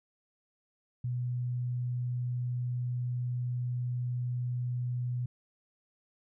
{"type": "tone", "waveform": "sine", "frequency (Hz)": 123.3, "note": "B2", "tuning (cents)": -2, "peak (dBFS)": -30, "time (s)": [1.04, 5.26], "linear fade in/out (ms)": 5, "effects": []}